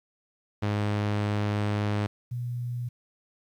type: tone pair in turn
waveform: sawtooth / sine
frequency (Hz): 103.83 / 121.6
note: G#2 / B2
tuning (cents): 0 / -26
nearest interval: minor third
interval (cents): 274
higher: second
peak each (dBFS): -21 / -29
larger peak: first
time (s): 0.62-2.07 / 2.31-2.89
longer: first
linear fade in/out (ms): 10
effects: low-pass 4000 Hz 12 dB/octave + 10-bit